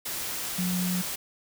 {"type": "tone in noise", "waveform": "sine", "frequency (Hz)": 180.7, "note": "F#3", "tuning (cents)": -41, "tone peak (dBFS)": -26, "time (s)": [0.58, 1.02], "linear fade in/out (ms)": 10, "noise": "white", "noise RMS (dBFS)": -33, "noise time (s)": [0.05, 1.16], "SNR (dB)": 4, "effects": []}